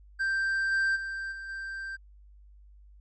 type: tone with level steps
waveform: triangle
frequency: 1571 Hz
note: G6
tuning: 3 cents sharp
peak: -24 / -22 / -31 / -36 / -33 dBFS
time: 0.19-1.97 s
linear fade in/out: 20 ms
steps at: 0.71 / 0.95 / 1.31 / 1.48 s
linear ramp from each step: 20 ms
effects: added 50 Hz sine -51 dBFS peak until 3 s + resampled to 22050 Hz